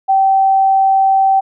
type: tone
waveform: sine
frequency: 774 Hz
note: G5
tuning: 22 cents flat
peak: -8 dBFS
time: 0.08-1.41 s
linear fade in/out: 20 ms
effects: none